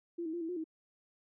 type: tone with pitch steps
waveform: sine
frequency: 341.7 / 318.8 / 345.8 / 325.7 / 358.3 / 319.1 Hz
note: F4 / D#4 / F4 / E4 / F4 / D#4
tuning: -38 / +42 / -17 / -21 / +44 / +44 cents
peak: -35 dBFS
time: 0.18-0.642 s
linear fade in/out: 10 ms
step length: 77 ms
effects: none